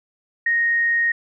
sine tone, 1864.7 Hz, A#6, in tune, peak -16 dBFS, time 0.46-1.12 s, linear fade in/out 5 ms, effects none

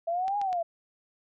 sine exponential two-way sweep, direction up then down, 660 to 831 to 660 Hz, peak -26 dBFS, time 0.07-0.63 s, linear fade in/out 10 ms, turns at 0.38 s
clicks, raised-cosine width 0.2 ms, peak -25 dBFS, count 3, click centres 0.281 / 0.415 / 0.529 s
effects none

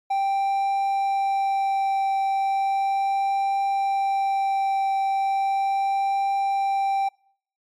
triangle tone with vibrato, 784 Hz, G5, in tune, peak -18 dBFS, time 0.1-7.09 s, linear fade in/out 10 ms, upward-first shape triangle, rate 0.36 Hz, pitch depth 9 cents each way, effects noise-tail reverb RT60 0.6 s tail -26 dB re dry + MP3 96 kbps

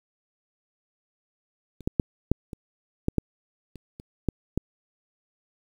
clicks, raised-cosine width 3 ms, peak -30 / -11 / -7 / -6 / -23 / -10 / -9 / -29 / -28 / -10 / -11 dBFS, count 11, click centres 1.807 / 1.875 / 1.998 / 2.316 / 2.532 / 3.084 / 3.183 / 3.757 / 3.999 / 4.287 / 4.576 s, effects 8-bit

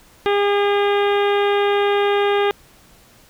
harmonic tone, 405.7 Hz, G#4, 41 cents flat, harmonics 1 / 2 / 3 / 4 / 5 / 6 / 7 / 8 / 9, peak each -16 / -22 / -26 / -28 / -30 / -32 / -33 / -34 / -35 dBFS, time 0.26-2.51 s, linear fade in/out 0 ms, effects pink hiss -50 dBFS RMS until 3.29 s

